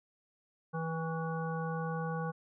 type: harmonic tone with a mistuned harmonic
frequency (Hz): 162.9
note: E3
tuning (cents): -20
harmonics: 1 / 3 / 5 / 7 / 9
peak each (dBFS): -35 / -40 / -42 / -43 / -45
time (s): 0.73-2.32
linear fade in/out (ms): 20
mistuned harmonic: 7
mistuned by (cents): -24
effects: none